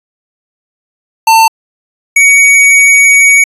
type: tone pair in turn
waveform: square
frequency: 896 / 2247 Hz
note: A5 / C#7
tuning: +31 / +23 cents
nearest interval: octave + major third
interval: 1592 cents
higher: second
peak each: -3 dBFS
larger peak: neither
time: 1.27-1.48 / 2.16-3.44 s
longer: second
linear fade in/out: 5 ms
effects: resampled to 32000 Hz